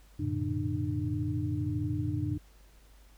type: tone cluster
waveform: sine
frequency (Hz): 91.6 / 113.1 / 125.8 / 146.9 / 300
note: F#2 / A2 / B2 / D3 / D4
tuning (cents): -17 / +48 / +32 / +1 / +37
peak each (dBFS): -34 / -34 / -40 / -38 / -34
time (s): 0.19-2.38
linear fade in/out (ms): 10
effects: added 50 Hz sine -55 dBFS peak until 3.17 s + pink hiss -63 dBFS RMS until 3.17 s